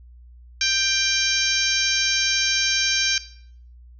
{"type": "harmonic tone with a mistuned harmonic", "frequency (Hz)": 786, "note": "G5", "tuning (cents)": 4, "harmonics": [2, 3, 4, 5, 6, 7, 8], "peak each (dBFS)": [-27, -25, -28, -27, -27, -25, -27], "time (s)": [0.61, 3.18], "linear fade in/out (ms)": 2, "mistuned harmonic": 3, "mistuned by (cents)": 17, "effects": ["noise-tail reverb RT60 0.6 s tail -17 dB re dry", "added 60 Hz sine -43 dBFS peak until 3.99 s"]}